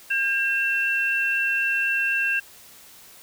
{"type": "tone pair together", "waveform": "sine", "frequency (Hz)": [1606.6, 2702], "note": ["G6", "E7"], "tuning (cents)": [42, 42], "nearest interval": "major sixth", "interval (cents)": 900, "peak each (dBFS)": -23, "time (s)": [0.1, 2.4], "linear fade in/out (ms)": 10, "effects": ["white hiss -48 dBFS RMS until 3.22 s"]}